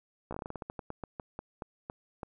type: slowing click train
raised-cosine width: 1 ms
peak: -24 dBFS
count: 19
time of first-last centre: 0.31-2.232 s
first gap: 15 ms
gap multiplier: 1.2
effects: none